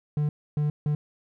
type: tone bursts at uneven times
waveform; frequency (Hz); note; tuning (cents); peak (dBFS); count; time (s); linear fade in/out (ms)
triangle; 148.8; D3; +23; -20; 3; 0.17-0.29 / 0.57-0.7 / 0.86-0.95; 2
effects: none